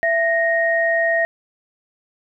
sine tone pair together, 666 / 1864.7 Hz, E5 / A#6, +18 / 0 cents, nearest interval octave + tritone, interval 1782 cents, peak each -18 dBFS, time 0.03-1.25 s, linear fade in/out 0 ms, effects none

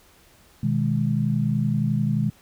sine chord, G# minor, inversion first, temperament just, 124.59 / 155.74 / 207.7 Hz, B2 / D#3 / G#3, +16 / +2 / 0 cents, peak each -24 dBFS, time 0.63-2.3 s, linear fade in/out 5 ms, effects pink hiss -55 dBFS RMS until 2.41 s

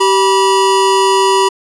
square tone pair together, 386.5 / 974 Hz, G4 / B5, -24 / -24 cents, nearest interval octave + major third, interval 1600 cents, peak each -12 dBFS, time 0-1.49 s, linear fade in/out 10 ms, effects resampled to 24000 Hz

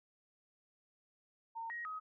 sine tone with pitch steps, 912 / 1887 / 1264 Hz, A#5 / A#6 / D#6, -38 / +21 / +27 cents, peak -40 dBFS, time 1.55-2 s, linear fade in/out 20 ms, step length 150 ms, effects none

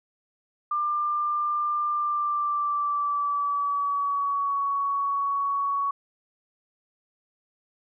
sine tone with pitch glide, 1193 to 1119.6 Hz, D6 to C#6, +27 to +17 cents, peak -23 dBFS, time 0.71-5.91 s, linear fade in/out 5 ms, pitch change -110 cents, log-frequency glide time 1.89-4.61 s, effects none

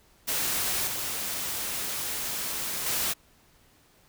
white noise with level steps, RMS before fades -28 / -32 / -28 dBFS, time 0.27-3.14 s, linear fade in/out 20 ms, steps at 0.87 / 2.86 s, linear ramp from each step 5 ms, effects pink hiss -61 dBFS RMS until 4.08 s

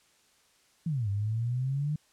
sine exponential two-way sweep, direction down then up, 173.8 to 98 to 153.7 Hz, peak -27 dBFS, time 0.86-1.96 s, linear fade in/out 5 ms, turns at 1.09 s, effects white hiss -65 dBFS RMS until 2.12 s + low-pass 9000 Hz 12 dB/octave

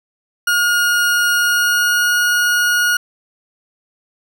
40% pulse tone with pitch glide, 1432 to 1442.8 Hz, F6 to F#6, +43 to -44 cents, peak -12 dBFS, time 0.47-2.97 s, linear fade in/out 5 ms, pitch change +13 cents, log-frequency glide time 1.4-2.17 s, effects none

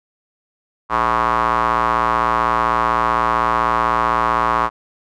square tone with band-pass filter, 57.9 Hz, A#1, 11 cents flat, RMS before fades -17 dBFS, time 0.89-4.7 s, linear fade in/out 50 ms, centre 1100 Hz, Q 4.6, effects none

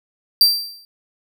45% pulse tone with exponential decay, 4699 Hz, D8, in tune, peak -6 dBFS, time 0.41-0.85 s, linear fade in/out 1 ms, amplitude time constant 95 ms, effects none

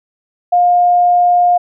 sine tone, 709 Hz, F5, 26 cents sharp, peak -7 dBFS, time 0.52-1.58 s, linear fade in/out 10 ms, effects none

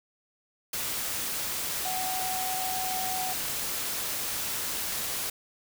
sine tone in noise, 748 Hz, F#5, 19 cents sharp, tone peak -32 dBFS, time 1.85-3.33 s, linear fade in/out 5 ms, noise white, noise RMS -32 dBFS, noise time 0.73-5.3 s, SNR -3 dB, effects none

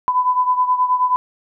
sine beating tone pair, 1000 / 1009.4 Hz, B5 / B5, +21 / +38 cents, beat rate 9.4 Hz, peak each -15 / -20 dBFS, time 0.08-1.16 s, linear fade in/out 0 ms, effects none

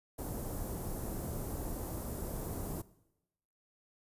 pink band-stop noise, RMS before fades -39 dBFS, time 0.18-2.82 s, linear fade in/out 10 ms, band 680 to 12000 Hz, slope 12 dB/octave, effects noise-tail reverb RT60 0.9 s tail -19 dB re dry + resampled to 32000 Hz

